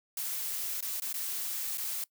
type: noise with dropouts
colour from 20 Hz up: blue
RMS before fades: -35 dBFS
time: 0.17-2.04 s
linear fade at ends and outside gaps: 2 ms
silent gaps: 0.807-0.825 / 1-1.02 / 1.128-1.141 / 1.774-1.78 s
effects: noise-tail reverb RT60 0.1 s tail -21 dB re dry